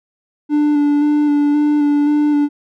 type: tone with vibrato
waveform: triangle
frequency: 293.7 Hz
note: D4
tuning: in tune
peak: -9 dBFS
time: 0.49-2.49 s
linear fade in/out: 50 ms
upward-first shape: square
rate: 1.9 Hz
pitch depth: 16 cents each way
effects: none